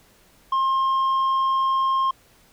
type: tone with tanh clipping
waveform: triangle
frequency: 1065 Hz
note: C6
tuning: 30 cents sharp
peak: -19 dBFS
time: 0.52-2.11 s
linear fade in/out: 5 ms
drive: 8 dB
effects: pink hiss -56 dBFS RMS until 2.52 s